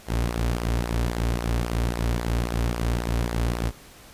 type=tone with flanger; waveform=sawtooth; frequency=58.27 Hz; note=A#1; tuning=in tune; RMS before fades=-25 dBFS; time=0.06-3.72 s; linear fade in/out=50 ms; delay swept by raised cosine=0.29 to 6.09 ms; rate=3.7 Hz; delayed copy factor=-0.55; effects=pink hiss -48 dBFS RMS until 4.13 s + resampled to 32000 Hz